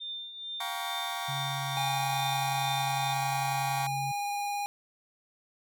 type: tone with tremolo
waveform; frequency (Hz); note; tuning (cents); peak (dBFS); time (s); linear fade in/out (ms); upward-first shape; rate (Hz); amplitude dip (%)
sine; 3599; A7; +38; -34; 0-3.14; 20; triangle; 2.3; 65
type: chord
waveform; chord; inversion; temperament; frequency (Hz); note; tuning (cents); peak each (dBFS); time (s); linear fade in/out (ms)
sawtooth; G half-diminished seventh; third; just; 705.6 / 784 / 940.8 / 1128.9; F5 / G5 / Bb5 / Db6; +18 / 0 / +16 / +31; -35; 0.6-3.87; 5
type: tone with pitch glide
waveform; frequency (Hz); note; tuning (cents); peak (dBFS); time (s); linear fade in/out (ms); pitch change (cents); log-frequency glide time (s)
sine; 138.59 to 136.29; C#3 to C#3; 0 to -29; -35; 1.28-4.12; 10; -29; 1.41-1.87
type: tone with vibrato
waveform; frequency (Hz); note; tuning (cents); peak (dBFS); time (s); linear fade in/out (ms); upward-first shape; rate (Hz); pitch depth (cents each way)
square; 815; G#5; -33; -31; 1.77-4.66; 0; triangle; 18; 10
effects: none